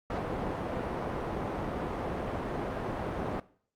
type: low-pass noise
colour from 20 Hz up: white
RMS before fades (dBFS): -34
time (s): 0.1-3.4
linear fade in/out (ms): 2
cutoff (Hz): 720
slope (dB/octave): 12
effects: noise-tail reverb RT60 0.5 s tail -19 dB re dry + Opus 48 kbps

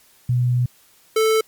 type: tone pair in turn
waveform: sine / square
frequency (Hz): 123.47 / 440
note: B2 / A4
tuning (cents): 0 / 0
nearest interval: octave + minor seventh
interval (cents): 2200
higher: second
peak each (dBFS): -15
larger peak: neither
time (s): 0.29-0.66 / 1.16-1.41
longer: first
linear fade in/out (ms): 5
effects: white hiss -54 dBFS RMS until 1.47 s + MP3 96 kbps

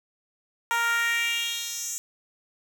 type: tone with high-pass filter sweep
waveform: 10% pulse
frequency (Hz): 466.2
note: A#4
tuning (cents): 0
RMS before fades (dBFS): -27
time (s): 0.71-1.98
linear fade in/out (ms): 0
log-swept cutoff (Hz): 1000 to 7200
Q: 2.8
effects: none

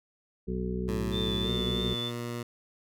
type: harmonic tone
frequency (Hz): 62.4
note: B1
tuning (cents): +19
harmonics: 1 / 2 / 3 / 4 / 6 / 7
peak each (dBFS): -35 / -41 / -33 / -41 / -36 / -39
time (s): 0.47-1.95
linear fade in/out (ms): 20
type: tone with pitch glide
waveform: 15% pulse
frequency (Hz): 110 to 119.26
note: A2 to A#2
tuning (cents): 0 to +40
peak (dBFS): -27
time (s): 0.88-2.43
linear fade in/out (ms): 5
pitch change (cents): +140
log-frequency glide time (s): 1.43-1.5
type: tone with vibrato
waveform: sine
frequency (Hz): 3528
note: A7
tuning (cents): +4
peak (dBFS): -32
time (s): 1.11-2.12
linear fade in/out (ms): 50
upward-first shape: triangle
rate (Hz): 3.1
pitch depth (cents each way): 23
effects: none

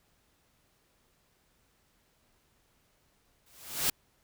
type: noise with exponential growth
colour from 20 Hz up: white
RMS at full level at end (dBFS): -25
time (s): 3.46-3.9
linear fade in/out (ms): 5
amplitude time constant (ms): 95
effects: pink hiss -70 dBFS RMS until 4.23 s

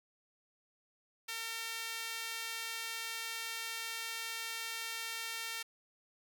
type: tone with high-pass filter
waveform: sawtooth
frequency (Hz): 454.8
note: A#4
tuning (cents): -43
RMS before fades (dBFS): -41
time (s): 1.28-5.63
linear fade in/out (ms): 10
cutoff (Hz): 2100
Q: 0.98
effects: none

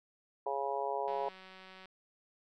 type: harmonic tone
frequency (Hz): 138.59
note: C#3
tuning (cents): 0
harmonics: 3 / 4 / 5 / 6 / 7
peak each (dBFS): -39 / -39 / -39 / -39 / -39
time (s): 0.46-1.29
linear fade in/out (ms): 5
type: click train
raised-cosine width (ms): 0.3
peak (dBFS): -37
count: 147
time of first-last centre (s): 1.08-1.857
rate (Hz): 188
effects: none

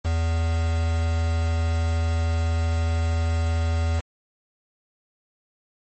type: tone with quantisation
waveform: triangle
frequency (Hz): 82.41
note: E2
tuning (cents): 0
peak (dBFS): -18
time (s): 0.04-4.01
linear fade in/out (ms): 20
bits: 5
effects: MP3 32 kbps

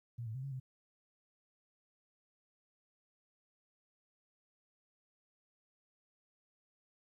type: tone with pitch steps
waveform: sine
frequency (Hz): 118.4 / 110.2 / 131.1 / 138.1 / 130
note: A#2 / A2 / C3 / C#3 / C3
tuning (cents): +27 / +3 / +4 / -6 / -11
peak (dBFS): -39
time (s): 0.18-0.6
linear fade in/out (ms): 10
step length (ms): 84
effects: 13-bit

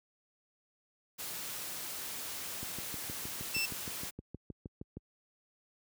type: noise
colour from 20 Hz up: white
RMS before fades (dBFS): -41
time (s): 1.18-4.11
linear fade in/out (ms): 20
type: click train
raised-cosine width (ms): 3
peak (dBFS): -29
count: 16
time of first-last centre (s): 2.63-4.97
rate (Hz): 6.41
type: tone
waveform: 25% pulse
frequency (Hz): 2674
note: E7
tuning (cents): +24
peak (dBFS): -27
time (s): 3.54-3.66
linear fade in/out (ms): 10
effects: high-pass 60 Hz 12 dB/octave

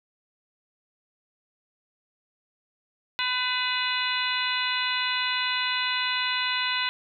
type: harmonic tone with a mistuned harmonic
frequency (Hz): 503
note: B4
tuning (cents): +32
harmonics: 2 / 3 / 4 / 5 / 6 / 7 / 8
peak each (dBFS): -32 / -32 / -32 / -32 / -32 / -32 / -32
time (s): 3.19-6.89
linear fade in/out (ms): 0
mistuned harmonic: 6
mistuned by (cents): -60
effects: none

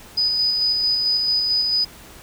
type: tone with tremolo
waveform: sine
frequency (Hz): 4978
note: D#8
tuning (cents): 0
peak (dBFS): -16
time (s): 0.17-1.85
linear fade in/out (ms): 10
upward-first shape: square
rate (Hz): 4.5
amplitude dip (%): 25
effects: pink hiss -43 dBFS RMS until 2.22 s

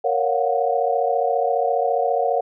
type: chord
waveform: sine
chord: Gb major seventh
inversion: first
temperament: equal with one note detuned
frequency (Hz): 466.2 / 554.4 / 705.3 / 740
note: Bb4 / Db5 / F5 / Gb5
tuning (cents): 0 / 0 / +17 / 0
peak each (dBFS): -23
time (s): 0.04-2.41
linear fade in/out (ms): 10
effects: none

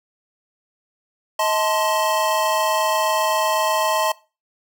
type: chord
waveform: square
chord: A diminished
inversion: second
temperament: equal with one note detuned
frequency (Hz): 633.5 / 880 / 1046.5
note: Eb5 / A5 / C6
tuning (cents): +31 / 0 / 0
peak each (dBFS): -23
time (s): 1.39-4.12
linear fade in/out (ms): 5
effects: noise-tail reverb RT60 0.3 s tail -20 dB re dry

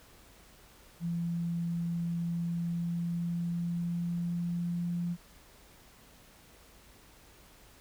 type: tone with pitch glide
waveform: sine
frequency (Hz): 170 to 173.17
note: F3 to F3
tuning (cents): -46 to -14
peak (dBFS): -30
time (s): 1-5.17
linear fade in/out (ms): 50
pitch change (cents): +32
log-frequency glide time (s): 2.3-4.93
effects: added 50 Hz sine -64 dBFS peak until 7.8 s + pink hiss -58 dBFS RMS until 7.8 s

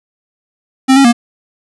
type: tone with pitch steps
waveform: square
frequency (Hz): 264.1 / 274.2 / 237.3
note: C4 / C#4 / A#3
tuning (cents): +16 / -19 / +31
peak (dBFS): -5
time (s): 0.88-1.129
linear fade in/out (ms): 20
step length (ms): 83
effects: resampled to 24000 Hz

